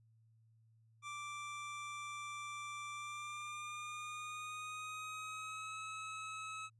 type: tone with pitch glide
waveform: 25% pulse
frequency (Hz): 1174.7 to 1288.4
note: D6 to E6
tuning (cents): 0 to -40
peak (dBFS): -40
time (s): 1.02-6.7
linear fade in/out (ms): 50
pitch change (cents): +160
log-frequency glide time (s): 2.93-5.78
effects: added 112 Hz sine -66 dBFS peak until 6.79 s + resampled to 24000 Hz